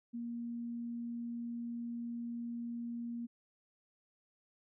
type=tone; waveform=sine; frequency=235.8 Hz; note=A#3; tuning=20 cents sharp; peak=-38 dBFS; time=0.13-3.27 s; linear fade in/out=20 ms; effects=none